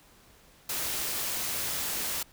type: noise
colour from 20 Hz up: white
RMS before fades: -32 dBFS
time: 0.69-2.23 s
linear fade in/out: 5 ms
effects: pink hiss -58 dBFS RMS until 2.32 s